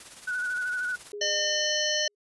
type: noise with tremolo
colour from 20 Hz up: white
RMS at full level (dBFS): -43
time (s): 0-1.12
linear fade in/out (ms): 2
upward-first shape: triangle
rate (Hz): 18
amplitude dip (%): 65
type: tone with vibrato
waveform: sine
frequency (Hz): 1476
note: F#6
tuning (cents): -5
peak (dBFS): -27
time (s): 0.27-0.96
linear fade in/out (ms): 10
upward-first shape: square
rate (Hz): 13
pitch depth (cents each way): 26
type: tone with exponential decay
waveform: sine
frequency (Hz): 412.3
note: G#4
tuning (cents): -13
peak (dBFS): -33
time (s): 1.13-2.15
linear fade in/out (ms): 5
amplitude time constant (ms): 220
type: harmonic tone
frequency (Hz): 606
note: D#5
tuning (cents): -46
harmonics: 1 / 3 / 5 / 7 / 9 / 10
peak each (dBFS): -31 / -31 / -30 / -32 / -34 / -32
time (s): 1.21-2.08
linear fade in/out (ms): 5
effects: resampled to 24000 Hz